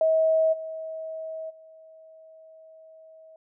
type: tone with level steps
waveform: sine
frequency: 640 Hz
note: D#5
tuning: 49 cents sharp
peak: -18 / -32 / -47 dBFS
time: 0.01-3.36 s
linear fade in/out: 2 ms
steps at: 0.52 / 1.49 s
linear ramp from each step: 20 ms
effects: none